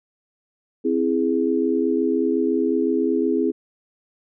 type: chord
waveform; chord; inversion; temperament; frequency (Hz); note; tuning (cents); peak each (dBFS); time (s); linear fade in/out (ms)
sine; C augmented; none; equal; 261.6 / 329.6 / 415.3; C4 / E4 / G#4; 0 / 0 / 0; -22; 0.84-3.52; 20
effects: none